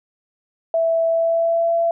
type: tone with pitch glide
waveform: sine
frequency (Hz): 659.3 to 673.2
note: E5 to E5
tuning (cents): 0 to +36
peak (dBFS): -15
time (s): 0.74-1.91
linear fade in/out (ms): 2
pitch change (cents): +36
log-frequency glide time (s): 1.07-1.74
effects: none